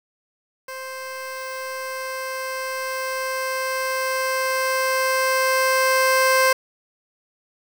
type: tone with level ramp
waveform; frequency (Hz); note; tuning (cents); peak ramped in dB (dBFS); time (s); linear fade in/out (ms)
15% pulse; 523.3; C5; 0; -25 to -8; 0.68-6.53; 5
effects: 8-bit